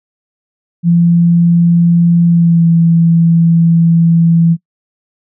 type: tone with pitch glide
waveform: sine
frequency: 170.8 to 166.9 Hz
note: F3 to E3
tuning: -38 to +22 cents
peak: -5 dBFS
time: 0.83-4.57 s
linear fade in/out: 50 ms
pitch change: -40 cents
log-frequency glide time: 2.26-2.67 s
effects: noise-tail reverb RT60 0.1 s tail -23 dB re dry

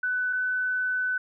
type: tone pair in turn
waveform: sine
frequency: 1497 / 1503.5 Hz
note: F#6 / F#6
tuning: +20 / +27 cents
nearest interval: unison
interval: 7 cents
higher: second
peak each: -24 dBFS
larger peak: neither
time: 0.03-0.33 / 0.33-1.18 s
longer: second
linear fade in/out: 5 ms
effects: none

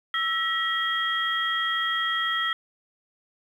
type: tone cluster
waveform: sine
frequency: 1321 / 1915 / 3247 Hz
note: E6 / A#6 / G#7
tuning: +3 / +46 / -40 cents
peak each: -28 / -27 / -28 dBFS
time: 0.14-2.53 s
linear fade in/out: 2 ms
effects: 9-bit

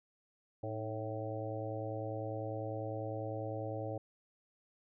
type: harmonic tone with a mistuned harmonic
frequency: 110 Hz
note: A2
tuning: in tune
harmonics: 1 / 3 / 4 / 5 / 6 / 7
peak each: -41 / -45 / -46 / -42 / -47 / -47 dBFS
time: 0.63-3.98 s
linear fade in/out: 5 ms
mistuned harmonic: 3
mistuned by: -80 cents
effects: none

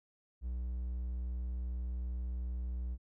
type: tone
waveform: triangle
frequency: 61.3 Hz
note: B1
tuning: 12 cents flat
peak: -33 dBFS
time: 0.41-2.98 s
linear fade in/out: 50 ms
effects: none

